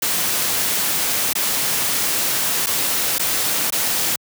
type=noise with dropouts; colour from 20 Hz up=white; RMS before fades=-20 dBFS; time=0.02-4.16 s; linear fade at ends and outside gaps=5 ms; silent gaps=1.332-1.352 / 2.662-2.668 / 3.184-3.194 / 3.704-3.723 s; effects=high-pass 100 Hz 12 dB/octave